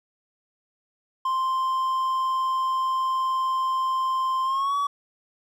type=tone with pitch glide; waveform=triangle; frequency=1046.5 to 1134.6 Hz; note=C6 to C#6; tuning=0 to +40 cents; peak=-20 dBFS; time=1.25-4.87 s; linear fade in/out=5 ms; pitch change=+140 cents; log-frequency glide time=4.44-4.76 s; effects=none